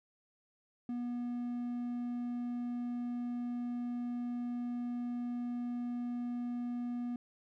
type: tone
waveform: triangle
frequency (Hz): 242.2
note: B3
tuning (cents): -34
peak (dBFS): -33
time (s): 0.89-7.16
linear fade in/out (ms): 2
effects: none